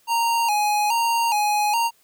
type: tone with vibrato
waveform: square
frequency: 880 Hz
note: A5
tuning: in tune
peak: -19 dBFS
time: 0.07-1.91 s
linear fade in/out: 50 ms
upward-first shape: square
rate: 1.2 Hz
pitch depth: 90 cents each way
effects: white hiss -60 dBFS RMS until 2.03 s